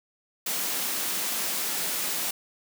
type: high-pass noise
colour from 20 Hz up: white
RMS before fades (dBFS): -29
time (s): 0.46-2.31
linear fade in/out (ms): 5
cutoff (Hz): 160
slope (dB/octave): 48
effects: none